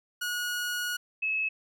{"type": "tone pair in turn", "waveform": ["sawtooth", "sine"], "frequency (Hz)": [1452, 2587], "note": ["F#6", "E7"], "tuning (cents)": [-33, -33], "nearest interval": "minor seventh", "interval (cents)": 1000, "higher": "second", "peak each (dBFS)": -26, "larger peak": "neither", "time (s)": [[0.21, 0.97], [1.22, 1.49]], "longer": "first", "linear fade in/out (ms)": 10, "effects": []}